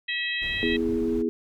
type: harmonic tone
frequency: 645 Hz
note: E5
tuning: 38 cents flat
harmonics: 3 / 4 / 5 / 6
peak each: -29 / -31 / -33 / -35 dBFS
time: 0.08-0.77 s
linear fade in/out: 10 ms
type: noise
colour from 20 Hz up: brown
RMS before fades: -38 dBFS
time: 0.41-1.23 s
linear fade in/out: 20 ms
type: chord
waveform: sine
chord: E major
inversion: second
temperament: equal with one note detuned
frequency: 245 / 329.6 / 415.3 Hz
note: B3 / E4 / G#4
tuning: -14 / 0 / 0 cents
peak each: -27 dBFS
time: 0.63-1.29 s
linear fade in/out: 0 ms
effects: none